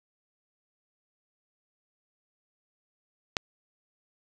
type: click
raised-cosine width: 0.2 ms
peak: -8 dBFS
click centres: 3.368 s
effects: none